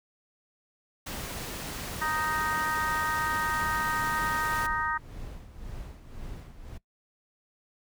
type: noise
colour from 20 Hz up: pink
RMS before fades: -37 dBFS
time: 1.06-4.67 s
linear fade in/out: 10 ms
type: harmonic tone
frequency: 311.1 Hz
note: D#4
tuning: in tune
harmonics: 3 / 4 / 5 / 6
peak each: -32 / -31 / -34 / -34 dBFS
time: 2.01-4.98 s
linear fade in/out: 10 ms
type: noise with tremolo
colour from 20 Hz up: brown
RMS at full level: -39 dBFS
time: 3.53-6.78 s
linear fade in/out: 10 ms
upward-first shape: sine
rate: 1.9 Hz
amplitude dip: 65%
effects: noise-tail reverb RT60 0.1 s tail -20 dB re dry